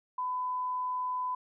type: tone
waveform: sine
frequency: 1004 Hz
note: B5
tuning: 28 cents sharp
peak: -30 dBFS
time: 0.18-1.35 s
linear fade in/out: 5 ms
effects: none